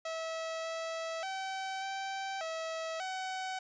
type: tone with pitch steps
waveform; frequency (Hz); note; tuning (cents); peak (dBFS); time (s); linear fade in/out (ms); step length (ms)
sawtooth; 649 / 653 / 767 / 776 / 648 / 753; E5 / E5 / G5 / G5 / E5 / F#5; -27 / -17 / -38 / -18 / -30 / +30; -32; 0.05-3.59; 5; 590
effects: resampled to 16000 Hz + 11-bit